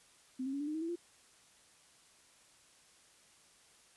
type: tone with pitch steps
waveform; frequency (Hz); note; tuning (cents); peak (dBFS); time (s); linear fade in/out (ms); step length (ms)
sine; 258.1 / 269.1 / 280.5 / 292.4 / 304.8 / 317.8 / 331.3 / 345.3; C4 / C4 / C#4 / D4 / D#4 / D#4 / E4 / F4; -23 / +49 / +21 / -7 / -36 / +37 / +9 / -20; -35; 0.39-0.958; 10; 71
effects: white hiss -64 dBFS RMS until 3.96 s + resampled to 24000 Hz